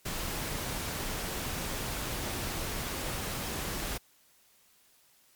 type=noise; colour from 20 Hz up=pink; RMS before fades=-35 dBFS; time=0.05-3.98 s; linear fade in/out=10 ms; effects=white hiss -64 dBFS RMS until 5.35 s + MP3 96 kbps